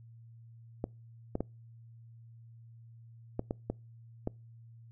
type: clicks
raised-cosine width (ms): 2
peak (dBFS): -19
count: 7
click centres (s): 0.841 / 1.354 / 1.406 / 3.394 / 3.509 / 3.7 / 4.274
effects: noise-tail reverb RT60 0.3 s tail -26 dB re dry + added 115 Hz sine -51 dBFS peak until 4.91 s